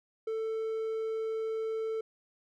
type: tone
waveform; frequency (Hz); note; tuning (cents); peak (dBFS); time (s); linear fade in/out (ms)
triangle; 443.6; A4; +14; -29; 0.27-2.01; 5
effects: none